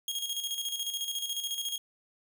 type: tone with tremolo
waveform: sawtooth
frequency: 3267 Hz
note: G#7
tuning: 29 cents flat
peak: -27 dBFS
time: 0.08-1.78 s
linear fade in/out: 2 ms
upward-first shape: square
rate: 14 Hz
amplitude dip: 55%
effects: none